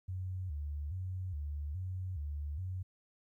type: tone with vibrato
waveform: sine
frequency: 82.41 Hz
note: E2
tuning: in tune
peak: -36 dBFS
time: 0.08-2.83 s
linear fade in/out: 10 ms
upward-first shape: square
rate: 1.2 Hz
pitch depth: 200 cents each way
effects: 13-bit